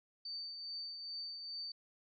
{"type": "tone with tremolo", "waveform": "sine", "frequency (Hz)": 4583, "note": "D8", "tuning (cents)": -43, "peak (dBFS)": -40, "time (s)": [0.25, 1.72], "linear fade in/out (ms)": 5, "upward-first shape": "triangle", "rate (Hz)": 2.4, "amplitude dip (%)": 45, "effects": []}